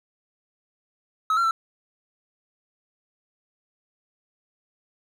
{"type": "tone with pitch steps", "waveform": "triangle", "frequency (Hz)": [1284, 1370, 1335], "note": ["E6", "F6", "E6"], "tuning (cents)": [-46, -34, 22], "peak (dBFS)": -17, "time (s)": [1.3, 1.51], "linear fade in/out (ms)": 2, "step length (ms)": 70, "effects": []}